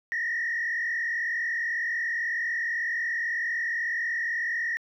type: tone with frequency modulation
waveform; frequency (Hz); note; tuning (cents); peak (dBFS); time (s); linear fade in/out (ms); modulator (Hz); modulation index
sine; 1864.7; A#6; 0; -25; 0.12-4.77; 0; 41.9; 1.7
effects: tanh soft clip ceiling -22 dBFS + 11-bit